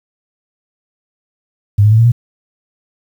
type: tone with pitch steps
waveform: sine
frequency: 102.1 / 106.25 / 110.57 / 115.07 / 119.75 Hz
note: G#2 / G#2 / A2 / A#2 / A#2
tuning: -29 / +40 / +9 / -22 / +47 cents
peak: -5 dBFS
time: 1.78-2.12 s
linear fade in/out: 10 ms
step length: 68 ms
effects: 7-bit